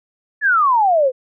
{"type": "exponential sweep", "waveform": "sine", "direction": "down", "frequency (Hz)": [1760, 493.9], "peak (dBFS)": -11, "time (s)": [0.41, 1.12], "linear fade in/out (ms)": 50, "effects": []}